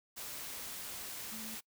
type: tone in noise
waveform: sine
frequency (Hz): 220.5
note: A3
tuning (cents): +4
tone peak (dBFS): -47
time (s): 1.31-1.56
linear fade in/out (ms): 20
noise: white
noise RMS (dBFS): -44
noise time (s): 0.16-1.61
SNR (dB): -6
effects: noise-tail reverb RT60 0.1 s tail -24 dB re dry